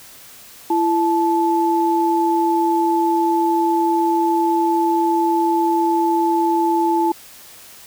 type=tone pair together; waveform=sine; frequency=336.2 / 870 Hz; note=E4 / A5; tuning=+34 / -20 cents; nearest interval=octave + major third; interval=1646 cents; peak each=-17 dBFS; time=0.7-7.12 s; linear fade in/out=5 ms; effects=white hiss -42 dBFS RMS until 7.86 s